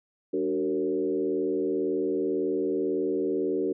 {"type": "tone with frequency modulation", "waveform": "sine", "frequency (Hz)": 376.3, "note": "F#4", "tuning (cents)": 29, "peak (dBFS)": -24, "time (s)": [0.33, 3.73], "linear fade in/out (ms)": 10, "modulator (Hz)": 81.9, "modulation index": 1.2, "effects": []}